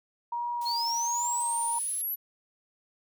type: tone with vibrato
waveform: sine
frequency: 944 Hz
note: A#5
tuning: 22 cents sharp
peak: -29 dBFS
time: 0.32-1.79 s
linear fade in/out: 5 ms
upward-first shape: sine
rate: 1.3 Hz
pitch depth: 24 cents each way
type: high-pass noise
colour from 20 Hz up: white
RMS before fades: -47 dBFS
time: 0.61-2.02 s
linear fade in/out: 5 ms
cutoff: 3000 Hz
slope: 12 dB/octave
type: linear sweep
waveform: sine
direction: up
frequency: 4186 to 11930 Hz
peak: -29 dBFS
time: 0.65-2.16 s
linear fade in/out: 20 ms
effects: none